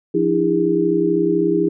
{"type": "tone cluster", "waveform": "sine", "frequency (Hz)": [174.4, 297.6, 329.4, 405.3], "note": ["F3", "D4", "E4", "G#4"], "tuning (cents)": [-2, 23, -1, -42], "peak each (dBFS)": [-24, -22, -18, -18], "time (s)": [0.14, 1.69], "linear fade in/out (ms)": 10, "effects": []}